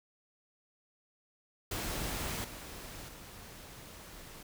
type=noise with level steps; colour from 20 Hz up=pink; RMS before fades=-37 / -46 / -50 dBFS; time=1.71-4.43 s; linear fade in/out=5 ms; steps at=2.44 / 3.08 s; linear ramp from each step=5 ms; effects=none